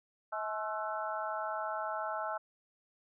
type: harmonic tone with a mistuned harmonic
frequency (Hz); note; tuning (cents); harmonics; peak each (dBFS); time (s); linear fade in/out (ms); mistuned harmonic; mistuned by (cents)
214.2; A3; -46; 3 / 4 / 5 / 6 / 7; -39 / -39 / -44 / -39 / -45; 0.32-2.38; 10; 6; +57
effects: none